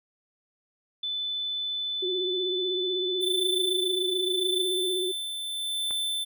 sine tone, 3506 Hz, A7, 7 cents flat, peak -28 dBFS, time 1.03-4.63 s, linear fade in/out 5 ms
sine tone with vibrato, 367.3 Hz, F#4, 13 cents flat, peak -28 dBFS, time 2.02-5.12 s, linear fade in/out 10 ms, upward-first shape sine, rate 16 Hz, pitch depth 54 cents each way
square tone with tremolo, 3533 Hz, A7, 6 cents sharp, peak -27 dBFS, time 3.2-6.25 s, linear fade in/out 20 ms, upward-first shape sine, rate 0.81 Hz, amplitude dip 45%
click, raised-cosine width 0.5 ms, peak -26 dBFS, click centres 5.909 s
effects none

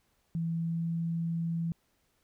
sine tone with pitch glide, 165.7 to 166.66 Hz, E3 to E3, +9 to +19 cents, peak -29 dBFS, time 0.35-1.72 s, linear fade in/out 0 ms, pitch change +10 cents, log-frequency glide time 0.55-0.84 s, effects pink hiss -73 dBFS RMS until 2.23 s

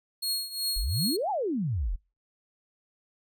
sawtooth tone with tremolo, 4300 Hz, C8, 47 cents sharp, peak -23 dBFS, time 0.22-1.17 s, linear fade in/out 10 ms, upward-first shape triangle, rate 2.7 Hz, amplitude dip 85%
sine exponential two-way sweep, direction up then down, 35.59 to 880 to 35.59 Hz, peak -26 dBFS, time 0.76-1.96 s, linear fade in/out 10 ms, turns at 1.3 s
effects noise-tail reverb RT60 0.3 s tail -25 dB re dry

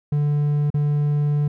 triangle tone with dropouts, 146.83 Hz, D3, in tune, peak -15 dBFS, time 0.12-1.48 s, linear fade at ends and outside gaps 5 ms, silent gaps 0.703-0.742 s, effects none

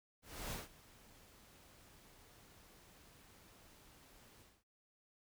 pink noise with ADSR envelope, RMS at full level -43 dBFS, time 0.22-4.64 s, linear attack 300 ms, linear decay 160 ms, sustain -20 dB, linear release 230 ms, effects none

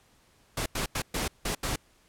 pink noise bursts at uneven times, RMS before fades -30 dBFS, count 6, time 0.57-0.66 / 0.75-0.86 / 0.95-1.02 / 1.14-1.28 / 1.45-1.55 / 1.63-1.76 s, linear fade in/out 5 ms, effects pink hiss -63 dBFS RMS until 2.08 s + low-pass 12000 Hz 12 dB/octave

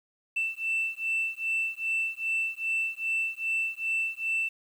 sine beating tone pair, 2666 / 2668.5 Hz, E7 / E7, +19 / +21 cents, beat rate 2.5 Hz, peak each -29 dBFS, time 0.36-4.49 s, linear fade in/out 10 ms, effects tanh soft clip ceiling -22 dBFS + 9-bit

